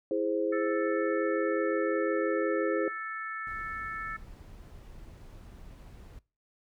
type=chord; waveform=sine; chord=E augmented; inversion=none; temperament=equal; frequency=329.6 / 415.3 / 523.3 Hz; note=E4 / G#4 / B#4; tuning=0 / 0 / 0 cents; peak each=-31 dBFS; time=0.11-2.88 s; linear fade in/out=2 ms
type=harmonic tone; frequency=440 Hz; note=A4; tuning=in tune; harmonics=3 / 4 / 5; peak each=-37 / -38 / -44 dBFS; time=0.52-4.17 s; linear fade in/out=10 ms
type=noise; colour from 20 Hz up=brown; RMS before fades=-48 dBFS; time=3.47-6.19 s; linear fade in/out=2 ms
effects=noise-tail reverb RT60 0.3 s tail -21 dB re dry